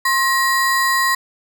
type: ring-modulated tone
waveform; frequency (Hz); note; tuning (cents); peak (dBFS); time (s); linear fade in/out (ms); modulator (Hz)
square; 1480; F#6; 0; -12; 0.05-1.15; 5; 419
effects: none